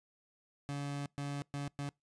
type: tone bursts at uneven times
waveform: 30% pulse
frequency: 142.4 Hz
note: C#3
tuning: 47 cents sharp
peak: -34 dBFS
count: 4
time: 0.69-1.06 / 1.18-1.42 / 1.54-1.68 / 1.79-1.89 s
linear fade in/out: 0 ms
effects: noise-tail reverb RT60 0.2 s tail -26 dB re dry + resampled to 22050 Hz